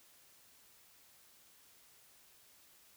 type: silence
effects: white hiss -64 dBFS RMS until 2.96 s